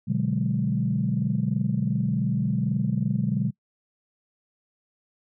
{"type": "chord", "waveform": "sine", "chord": "G# half-diminished seventh", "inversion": "first", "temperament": "equal", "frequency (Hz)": [123.47, 146.83, 185, 207.7], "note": ["B2", "D3", "F#3", "G#3"], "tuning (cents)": [0, 0, 0, 0], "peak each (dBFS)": -27, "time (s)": [0.07, 3.51], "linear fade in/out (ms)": 20, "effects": ["noise-tail reverb RT60 0.1 s tail -25 dB re dry", "tanh soft clip ceiling -12 dBFS"]}